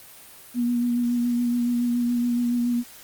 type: tone with vibrato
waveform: sine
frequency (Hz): 240.7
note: B3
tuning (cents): -44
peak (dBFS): -20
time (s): 0.54-2.84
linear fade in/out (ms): 50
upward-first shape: sine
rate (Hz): 7.1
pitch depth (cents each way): 19
effects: white hiss -46 dBFS RMS until 3.03 s + Opus 32 kbps